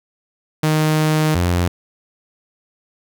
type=tone pair in turn; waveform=sawtooth; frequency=155.1 / 87.91 Hz; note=D#3 / F2; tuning=-5 / +12 cents; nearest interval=minor seventh; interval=983 cents; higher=first; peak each=-10 / -11 dBFS; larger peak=first; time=0.63-1.35 / 1.35-1.68 s; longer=first; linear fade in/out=5 ms; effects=none